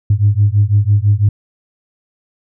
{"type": "beating tone pair", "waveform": "sine", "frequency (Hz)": [100, 106], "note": ["G2", "G#2"], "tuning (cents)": [35, 36], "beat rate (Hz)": 6, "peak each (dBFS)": -11, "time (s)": [0.1, 1.29], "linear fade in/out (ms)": 5, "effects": ["tanh soft clip ceiling -2 dBFS"]}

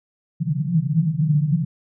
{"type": "band-pass noise", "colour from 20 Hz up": "white", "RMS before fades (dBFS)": -20, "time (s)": [0.4, 1.65], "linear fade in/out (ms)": 10, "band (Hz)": [140, 170], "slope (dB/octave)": 96, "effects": []}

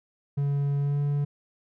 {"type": "tone with pitch glide", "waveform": "triangle", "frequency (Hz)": [141.7, 143.93], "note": ["C#3", "D3"], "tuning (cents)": [38, -35], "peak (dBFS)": -21, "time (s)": [0.37, 1.25], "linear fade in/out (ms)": 10, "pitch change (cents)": 27, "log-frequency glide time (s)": [0.79, 0.99], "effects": []}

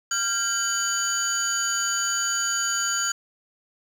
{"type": "tone cluster", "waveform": "sine", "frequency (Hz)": [1389, 1593, 3011, 4650, 6790], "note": ["F6", "G6", "F#7", "D8", "G#8"], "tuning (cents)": [-10, 27, 30, -18, 37], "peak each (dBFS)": [-27, -30, -32, -31, -24], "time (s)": [0.11, 3.12], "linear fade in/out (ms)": 5, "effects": ["tanh soft clip ceiling -17 dBFS", "8-bit"]}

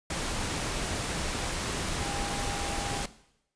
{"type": "tone in noise", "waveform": "sine", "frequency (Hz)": 804, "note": "G5", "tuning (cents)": 44, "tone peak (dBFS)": -39, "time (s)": [2, 3.02], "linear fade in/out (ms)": 5, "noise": "pink", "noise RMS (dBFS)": -32, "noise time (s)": [0.1, 3.06], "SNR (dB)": -10, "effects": ["noise-tail reverb RT60 0.8 s tail -17 dB re dry", "resampled to 22050 Hz"]}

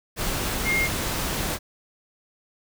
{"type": "tone in noise", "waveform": "sine", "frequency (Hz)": 2128, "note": "C7", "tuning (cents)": 29, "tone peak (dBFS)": -21, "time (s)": [0.64, 0.89], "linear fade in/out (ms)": 50, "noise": "pink", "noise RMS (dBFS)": -27, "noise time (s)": [0.16, 1.59], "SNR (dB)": 3, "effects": []}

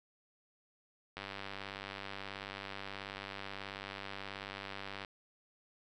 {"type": "click train", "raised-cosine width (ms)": 0.3, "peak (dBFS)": -26, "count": 383, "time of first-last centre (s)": [1.17, 5.048], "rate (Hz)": 98.5, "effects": []}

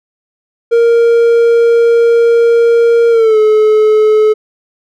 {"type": "tone with pitch glide", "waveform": "triangle", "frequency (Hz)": [466.2, 430], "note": ["A#4", "A4"], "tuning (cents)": [0, -40], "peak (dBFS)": -3, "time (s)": [0.71, 4.34], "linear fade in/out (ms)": 20, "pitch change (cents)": -140, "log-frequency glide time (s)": [3.1, 3.38], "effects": []}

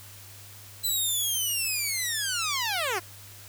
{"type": "linear sweep", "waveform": "10% pulse", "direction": "down", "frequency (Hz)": [4040, 331.8], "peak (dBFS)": -18, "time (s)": [0.83, 3], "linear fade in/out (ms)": 20, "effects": ["added 100 Hz sine -49 dBFS peak until 3.48 s", "white hiss -48 dBFS RMS until 3.48 s"]}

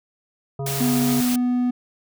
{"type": "harmonic tone", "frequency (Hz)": 137.8, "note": "C#3", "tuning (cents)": -10, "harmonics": [1, 3, 5, 7, 9], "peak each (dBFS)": [-26, -31, -34, -43, -44], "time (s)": [0.59, 1.21], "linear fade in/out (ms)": 5}
{"type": "noise", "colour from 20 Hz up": "white", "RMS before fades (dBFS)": -28, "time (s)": [0.66, 1.36], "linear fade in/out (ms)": 5}
{"type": "tone", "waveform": "triangle", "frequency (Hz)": 247.1, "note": "B3", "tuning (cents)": 1, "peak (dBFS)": -16, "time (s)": [0.8, 1.71], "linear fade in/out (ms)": 10}
{"effects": []}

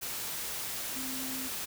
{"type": "tone in noise", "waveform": "sine", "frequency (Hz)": 261.1, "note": "C4", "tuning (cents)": -3, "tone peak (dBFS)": -40, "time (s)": [0.95, 1.49], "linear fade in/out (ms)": 20, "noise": "white", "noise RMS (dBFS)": -37, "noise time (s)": [0.01, 1.66], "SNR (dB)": -6, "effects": []}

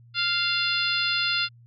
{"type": "harmonic tone with a mistuned harmonic", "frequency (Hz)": 698.5, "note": "F5", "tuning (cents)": 0, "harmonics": [2, 3, 4, 5, 6, 7], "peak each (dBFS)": [-28, -34, -28, -29, -29, -32], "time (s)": [0.14, 1.49], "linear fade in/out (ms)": 50, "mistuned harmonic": 4, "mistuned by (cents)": -18, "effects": ["added 118 Hz sine -49 dBFS peak until 1.66 s"]}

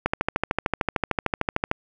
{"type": "click train", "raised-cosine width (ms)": 0.5, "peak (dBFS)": -6, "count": 23, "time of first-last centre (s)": [0.06, 1.714], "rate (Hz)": 13.3, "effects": []}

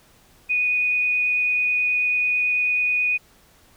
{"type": "tone with vibrato", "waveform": "sine", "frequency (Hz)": 2477, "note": "D#7", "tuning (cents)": -8, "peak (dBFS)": -18, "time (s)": [0.49, 3.18], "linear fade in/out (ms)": 20, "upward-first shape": "triangle", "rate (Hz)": 9.2, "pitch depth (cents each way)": 8, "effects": ["pink hiss -55 dBFS RMS until 3.76 s"]}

